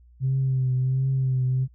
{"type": "tone with vibrato", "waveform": "sine", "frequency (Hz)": 130.81, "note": "C3", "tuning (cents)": 0, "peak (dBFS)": -19, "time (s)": [0.2, 1.68], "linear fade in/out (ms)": 50, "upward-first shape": "triangle", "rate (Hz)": 1.4, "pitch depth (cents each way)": 46, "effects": ["tanh soft clip ceiling -16 dBFS", "added 60 Hz sine -50 dBFS peak until 1.74 s"]}